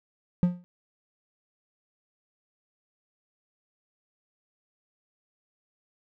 triangle tone with exponential decay, 177.3 Hz, F3, 26 cents sharp, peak -13 dBFS, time 0.43-0.64 s, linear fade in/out 0 ms, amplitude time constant 45 ms, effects none

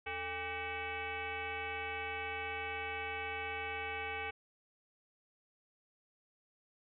sine tone with frequency modulation, 1532 Hz, G6, 40 cents flat, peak -37 dBFS, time 0.06-4.31 s, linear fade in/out 10 ms, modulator 363 Hz, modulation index 3.3, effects none

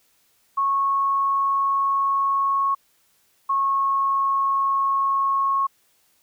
sine tone pair in turn, 1100 / 1094.5 Hz, C#6 / C#6, -14 / -22 cents, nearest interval unison, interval 8 cents, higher first, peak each -18 dBFS, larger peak neither, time 0.57-2.75 / 3.49-5.67 s, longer neither, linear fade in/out 10 ms, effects white hiss -63 dBFS RMS until 6.22 s

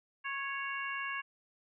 harmonic tone with a mistuned harmonic, 554.4 Hz, C#5, in tune, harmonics 2 / 3 / 4 / 5, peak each -40 / -39 / -42 / -42 dBFS, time 0.24-1.22 s, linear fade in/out 20 ms, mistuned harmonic 2, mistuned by -20 cents, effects none

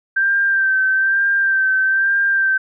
sine tone with vibrato, 1568 Hz, G6, in tune, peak -13 dBFS, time 0.16-2.58 s, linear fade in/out 10 ms, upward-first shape sine, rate 1.1 Hz, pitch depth 31 cents each way, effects none

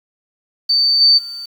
sine tone with level steps, 4569 Hz, D8, 48 cents flat, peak -11 / -7 / -26 dBFS, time 0.69-1.46 s, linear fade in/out 10 ms, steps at 1 / 1.17 s, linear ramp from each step 20 ms, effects 7-bit

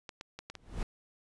clicks, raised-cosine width 0.2 ms, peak -25 dBFS, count 5, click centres 0.092 / 0.211 / 0.39 / 0.5 / 0.553 s
brown noise with exponential growth, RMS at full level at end -32 dBFS, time 0.54-0.83 s, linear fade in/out 1 ms, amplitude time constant 63 ms
effects resampled to 24000 Hz

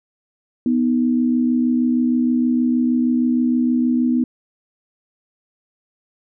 sine tone pair together, 246.3 / 312.7 Hz, B3 / D#4, -5 / +9 cents, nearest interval major third, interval 414 cents, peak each -15 / -22 dBFS, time 0.66-4.24 s, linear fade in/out 2 ms, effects none

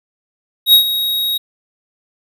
square tone with ADSR envelope, 3787 Hz, A#7, 27 cents sharp, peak -4 dBFS, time 0.66-1.38 s, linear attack 74 ms, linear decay 100 ms, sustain -12 dB, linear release 11 ms, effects none

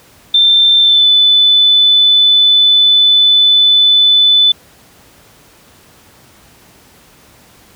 sine tone with pitch glide, 3567 to 3500 Hz, A7 to A7, +23 to -10 cents, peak -5 dBFS, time 0.34-4.52 s, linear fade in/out 5 ms, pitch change -33 cents, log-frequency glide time 0.79-1.08 s, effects pink hiss -44 dBFS RMS until 7.75 s + high-pass 60 Hz 12 dB/octave

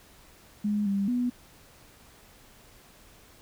sine tone with pitch steps, 207.9 / 198.3 / 245.6 Hz, G#3 / G3 / B3, +2 / +20 / -9 cents, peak -24 dBFS, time 0.64-1.3 s, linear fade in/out 10 ms, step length 220 ms, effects pink hiss -55 dBFS RMS until 3.41 s

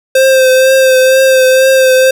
square tone with vibrato, 523.3 Hz, C5, in tune, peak -5 dBFS, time 0.15-2.11 s, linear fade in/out 5 ms, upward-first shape triangle, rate 2.1 Hz, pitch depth 29 cents each way, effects none

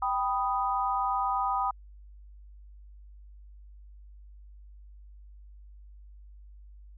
sine chord, G augmented, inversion none, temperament equal, 784 / 987.8 / 1244.5 Hz, G5 / B5 / D#6, 0 / 0 / 0 cents, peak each -30 dBFS, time 0.02-1.71 s, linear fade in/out 5 ms, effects added 50 Hz sine -47 dBFS peak until 6.97 s

